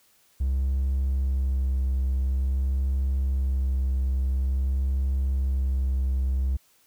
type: tone with vibrato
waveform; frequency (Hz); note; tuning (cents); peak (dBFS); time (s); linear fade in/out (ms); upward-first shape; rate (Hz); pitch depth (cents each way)
triangle; 66.2; C2; +21; -19; 0.4-6.57; 10; sine; 0.48; 19
effects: tanh soft clip ceiling -16 dBFS + white hiss -62 dBFS RMS until 6.86 s